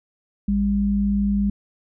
sine tone pair together, 56.39 / 201.2 Hz, A1 / G3, +43 / +45 cents, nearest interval octave + minor seventh, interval 2202 cents, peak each -25 / -18 dBFS, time 0.48-1.5 s, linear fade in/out 5 ms, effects none

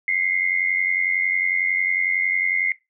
sine tone pair together, 2053 / 2144 Hz, C7 / C7, -33 / +42 cents, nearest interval minor second, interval 75 cents, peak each -21 dBFS, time 0.08-2.72 s, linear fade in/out 2 ms, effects noise-tail reverb RT60 0.2 s tail -19 dB re dry

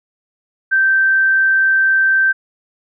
sine tone, 1559 Hz, G6, 10 cents flat, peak -10 dBFS, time 0.71-2.33 s, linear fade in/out 20 ms, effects none

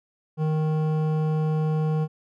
sine tone with hard clipping, 155.56 Hz, D#3, in tune, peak -23 dBFS, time 0.37-2.08 s, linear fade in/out 50 ms, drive 12 dB, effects none

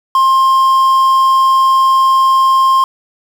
triangle tone with quantisation, 1060 Hz, C6, 22 cents sharp, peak -5 dBFS, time 0.15-2.84 s, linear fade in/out 2 ms, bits 5, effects none

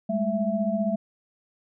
sine tone cluster, 200.5 / 215.7 / 664 Hz, G3 / A3 / E5, +39 / -34 / +12 cents, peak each -27 dBFS, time 0.09-0.96 s, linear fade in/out 10 ms, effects none

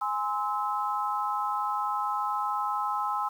sine chord, Ab augmented, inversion none, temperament just, 830.6 / 1038.3 / 1297.8 Hz, Ab5 / C6 / E6, 0 / -14 / -27 cents, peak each -31 dBFS, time 0.01-3.29 s, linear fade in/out 10 ms, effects 9-bit

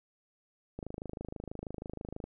click train, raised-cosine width 2 ms, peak -26 dBFS, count 39, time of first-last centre 0.79-2.24 s, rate 26.2 Hz, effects none

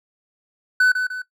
triangle tone with echo, 1502 Hz, F#6, 26 cents sharp, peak -10 dBFS, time 0.8-0.92 s, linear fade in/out 5 ms, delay 150 ms, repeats 2, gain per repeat -7 dB, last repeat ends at 1.22 s, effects noise-tail reverb RT60 0.1 s tail -18 dB re dry

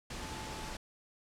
sine tone in noise, 870 Hz, A5, 20 cents flat, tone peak -48 dBFS, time 0.21-0.73 s, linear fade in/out 5 ms, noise pink, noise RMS -42 dBFS, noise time 0.1-0.77 s, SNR -9 dB, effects low-pass 8000 Hz 12 dB/octave

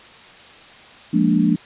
sine chord, Bb dominant seventh, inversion second, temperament equal, 174.61 / 207.7 / 233.1 / 293.7 Hz, F3 / Ab3 / Bb3 / D4, 0 / 0 / 0 / 0 cents, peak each -19 dBFS, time 1.13-1.56 s, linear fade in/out 10 ms, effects white hiss -43 dBFS RMS until 1.65 s + resampled to 8000 Hz

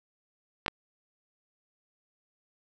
clicks, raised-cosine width 0.3 ms, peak -12 / -10 dBFS, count 2, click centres 0.662 / 0.681 s, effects none

